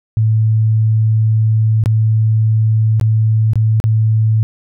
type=tone with dropouts; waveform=sine; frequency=110 Hz; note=A2; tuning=in tune; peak=-9 dBFS; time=0.17-4.43 s; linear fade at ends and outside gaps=0 ms; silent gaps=1.838-1.859 / 2.998-3.012 / 3.534-3.556 / 3.801-3.84 s; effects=none